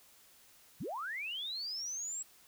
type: linear sweep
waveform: sine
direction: up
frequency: 94.5 to 7750 Hz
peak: -37 dBFS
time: 0.8-2.23 s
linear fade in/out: 10 ms
effects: white hiss -62 dBFS RMS until 2.47 s